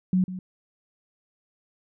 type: tone with echo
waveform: sine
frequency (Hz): 184.6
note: F#3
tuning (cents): -4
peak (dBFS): -18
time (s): 0.13-0.24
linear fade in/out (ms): 2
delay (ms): 150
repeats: 1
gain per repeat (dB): -13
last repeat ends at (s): 0.39
effects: none